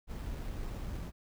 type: noise with sample-and-hold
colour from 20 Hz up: brown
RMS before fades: -39 dBFS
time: 0.07-1.12 s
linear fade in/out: 50 ms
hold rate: 6300 Hz
effects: none